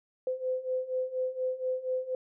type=beating tone pair; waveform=sine; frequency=510 / 514.2 Hz; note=C5 / C5; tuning=-44 / -30 cents; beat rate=4.2 Hz; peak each=-34 / -31 dBFS; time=0.27-2.15 s; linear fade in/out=2 ms; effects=none